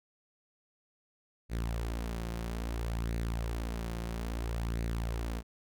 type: tone with flanger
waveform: sawtooth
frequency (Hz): 57.1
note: A#1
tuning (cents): -35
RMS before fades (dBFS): -35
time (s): 1.49-5.43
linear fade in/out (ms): 50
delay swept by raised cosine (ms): 0.46 to 5.66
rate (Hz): 0.6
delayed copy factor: +0.5
effects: none